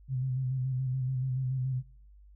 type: tone with vibrato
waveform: sine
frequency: 129.7 Hz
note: C3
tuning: 15 cents flat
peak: -28 dBFS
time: 0.08-1.83 s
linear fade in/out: 50 ms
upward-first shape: square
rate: 7 Hz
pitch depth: 36 cents each way
effects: noise-tail reverb RT60 0.7 s tail -26 dB re dry + added 50 Hz sine -52 dBFS peak until 2.35 s